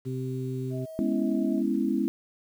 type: harmonic tone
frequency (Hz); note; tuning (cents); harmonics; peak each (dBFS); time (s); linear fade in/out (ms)
129.6; C3; -16; 1 / 2 / 3; -31 / -35 / -36; 0.05-0.86; 20
type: tone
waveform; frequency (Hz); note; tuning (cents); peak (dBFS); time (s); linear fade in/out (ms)
sine; 640; D#5; +49; -38; 0.7-1.63; 50
type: chord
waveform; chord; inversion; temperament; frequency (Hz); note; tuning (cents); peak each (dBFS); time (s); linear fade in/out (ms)
sine; C# minor seventh; second; equal; 207.7 / 246.9 / 277.2 / 329.6; G#3 / B3 / C#4 / E4; 0 / 0 / 0 / 0; -29; 0.99-2.08; 0
effects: 9-bit